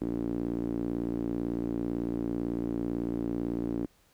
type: tone with band-pass filter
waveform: sawtooth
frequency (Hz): 58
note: A#1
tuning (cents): -8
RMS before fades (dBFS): -32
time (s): 0.01-3.86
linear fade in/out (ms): 0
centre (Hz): 300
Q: 3.7
effects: pink hiss -65 dBFS RMS until 4.13 s